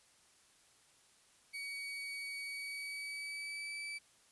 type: tone with pitch glide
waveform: 35% pulse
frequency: 2254 to 2308 Hz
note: C#7 to D7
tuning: +28 to -31 cents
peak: -39 dBFS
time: 1.53-3.99 s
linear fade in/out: 20 ms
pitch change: +41 cents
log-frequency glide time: 2.44-3.76 s
effects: white hiss -67 dBFS RMS until 4.31 s + resampled to 24000 Hz